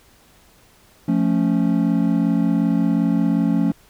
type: chord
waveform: triangle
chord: F augmented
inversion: none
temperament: equal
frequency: 174.61 / 220 / 277.2 Hz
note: F3 / A3 / C#4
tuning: 0 / 0 / 0 cents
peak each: -18 dBFS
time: 1.08-3.72 s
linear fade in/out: 5 ms
effects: pink hiss -53 dBFS RMS until 3.89 s